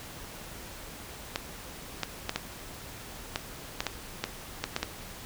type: clicks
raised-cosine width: 0.2 ms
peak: -11 dBFS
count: 11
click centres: 1.359 / 2.033 / 2.294 / 2.36 / 3.359 / 3.805 / 3.867 / 4.24 / 4.64 / 4.764 / 4.83 s
effects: pink hiss -44 dBFS RMS until 5.25 s

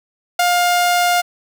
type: tone with ADSR envelope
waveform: sawtooth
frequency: 707 Hz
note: F5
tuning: 21 cents sharp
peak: -6 dBFS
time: 0.39-1.22 s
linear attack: 7 ms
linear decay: 7 ms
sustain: -3 dB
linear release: 19 ms
effects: 8-bit

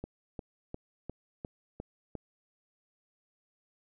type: click train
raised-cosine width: 2 ms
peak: -25 dBFS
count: 7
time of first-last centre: 0.04-2.153 s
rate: 2.84 Hz
effects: none

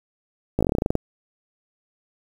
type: slowing click train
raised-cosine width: 2 ms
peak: -7 dBFS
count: 13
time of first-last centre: 0.59-0.954 s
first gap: 17 ms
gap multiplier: 1.1
effects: 7-bit

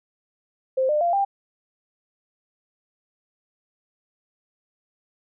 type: tone with pitch steps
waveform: sine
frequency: 523.3 / 601.1 / 690.5 / 793.2 Hz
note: C5 / D5 / F5 / G5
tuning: 0 / +40 / -20 / +20 cents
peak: -18 dBFS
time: 0.77-1.25 s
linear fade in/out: 10 ms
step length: 120 ms
effects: none

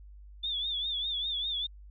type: tone with vibrato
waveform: sine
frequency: 3520 Hz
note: A7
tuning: in tune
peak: -30 dBFS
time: 0.43-1.67 s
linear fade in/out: 10 ms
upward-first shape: triangle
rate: 5 Hz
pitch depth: 110 cents each way
effects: added 50 Hz sine -47 dBFS peak until 1.9 s

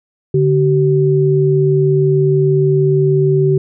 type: tone pair together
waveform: sine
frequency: 144.85 / 381.6 Hz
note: D3 / G4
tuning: -24 / -47 cents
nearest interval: octave + perfect fourth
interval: 1677 cents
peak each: -12 dBFS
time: 0.34-3.58 s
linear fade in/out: 5 ms
effects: none

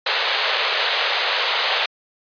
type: band-pass noise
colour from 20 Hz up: white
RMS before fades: -21 dBFS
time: 0.06-1.86 s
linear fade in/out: 5 ms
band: 440 to 4300 Hz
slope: 48 dB/octave
effects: resampled to 11025 Hz

